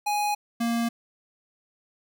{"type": "tone pair in turn", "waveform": "square", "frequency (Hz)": [830.6, 233.1], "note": ["G#5", "A#3"], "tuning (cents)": [0, 0], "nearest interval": "octave + minor seventh", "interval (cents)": 2200, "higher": "first", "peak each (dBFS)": -24, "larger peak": "neither", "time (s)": [[0.06, 0.35], [0.6, 0.89]], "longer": "neither", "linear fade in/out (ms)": 10, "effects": []}